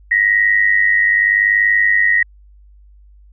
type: tone pair together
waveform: sine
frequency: 1874.7 / 1975.5 Hz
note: A#6 / B6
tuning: +9 / 0 cents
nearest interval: minor second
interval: 91 cents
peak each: -12 / -15 dBFS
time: 0.11-2.23 s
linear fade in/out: 5 ms
effects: added 50 Hz sine -42 dBFS peak until 3.32 s